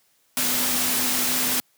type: tone in noise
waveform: sine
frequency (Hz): 250.8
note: B3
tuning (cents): +27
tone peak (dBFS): -33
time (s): 0.37-1.6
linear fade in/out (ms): 0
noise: white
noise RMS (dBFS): -23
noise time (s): 0.37-1.6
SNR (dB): -13
effects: white hiss -64 dBFS RMS until 1.77 s + high-pass 100 Hz 12 dB/octave